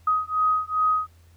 sine beating tone pair, 1255 / 1257.5 Hz, D#6 / D#6, +15 / +18 cents, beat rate 2.5 Hz, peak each -23 / -23 dBFS, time 0.07-1.07 s, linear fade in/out 5 ms, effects added 84 Hz sine -51 dBFS peak until 1.36 s + pink hiss -62 dBFS RMS until 1.36 s

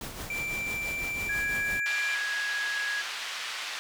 pink noise with tremolo, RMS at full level -37 dBFS, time 0.01-1.8 s, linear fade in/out 2 ms, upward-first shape triangle, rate 6 Hz, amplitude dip 55%
triangle tone with pitch glide, 2349 to 2369 Hz, D7 to D7, 0 to +14 cents, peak -29 dBFS, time 0.3-2.15 s, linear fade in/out 2 ms, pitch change +14 cents, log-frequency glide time 1.76-1.91 s
sine tone, 1661.2 Hz, G#6, in tune, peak -29 dBFS, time 1.29-3.02 s, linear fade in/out 5 ms
pink band-pass noise, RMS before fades -36 dBFS, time 1.86-3.79 s, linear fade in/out 0 ms, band 1600 to 4500 Hz, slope 12 dB/octave
effects none

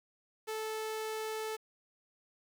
sawtooth tone, 437.1 Hz, A4, 11 cents flat, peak -32 dBFS, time 0.47-1.57 s, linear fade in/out 20 ms, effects 10-bit

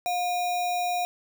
sine tone with sample-and-hold, 712 Hz, F5, 33 cents sharp, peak -24 dBFS, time 0.06-1.05 s, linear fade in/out 0 ms, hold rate 3150 Hz, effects none

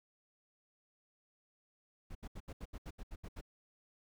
brown noise bursts, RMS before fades -45 dBFS, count 11, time 2.1-3.412 s, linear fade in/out 10 ms, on 52 ms, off 74 ms, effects none

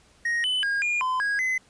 triangle tone with pitch steps, 1873 / 3011 / 1626 / 2423 / 1023 / 1647 / 2036 Hz, A#6 / F#7 / G#6 / D#7 / C6 / G#6 / C7, +8 / +30 / -37 / -47 / -39 / -15 / -48 cents, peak -21 dBFS, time 0.25-1.58 s, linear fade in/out 5 ms, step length 190 ms, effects pink hiss -58 dBFS RMS until 1.69 s + resampled to 22050 Hz

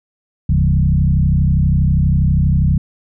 sine tone with frequency modulation, 110 Hz, A2, in tune, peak -10 dBFS, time 0.49-2.78 s, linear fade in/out 5 ms, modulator 32.4 Hz, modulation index 2, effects none

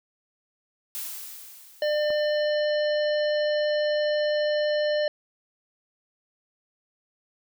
blue noise with exponential decay, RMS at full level -32 dBFS, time 0.95-2.61 s, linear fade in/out 0 ms, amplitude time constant 360 ms
harmonic tone, 599 Hz, D5, 34 cents sharp, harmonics 1 / 3 / 5 / 7 / 9, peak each -22 / -33 / -37 / -37 / -44 dBFS, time 1.82-5.08 s, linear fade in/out 2 ms
click, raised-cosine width 1 ms, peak -26 dBFS, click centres 2.104 s
effects none

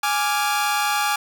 sawtooth chord, D diminished, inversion second, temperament equal, 830.6 / 1174.7 / 1396.9 Hz, Ab5 / D6 / F6, 0 / 0 / 0 cents, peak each -18 / -21 / -23 dBFS, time 0.03-1.16 s, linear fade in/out 5 ms, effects none

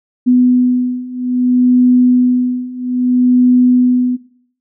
sine beating tone pair, 248.9 / 249.51 Hz, B3 / B3, +14 / +18 cents, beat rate 0.61 Hz, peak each -13 / -11 dBFS, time 0.26-4.17 s, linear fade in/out 20 ms, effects noise-tail reverb RT60 0.6 s tail -17 dB re dry

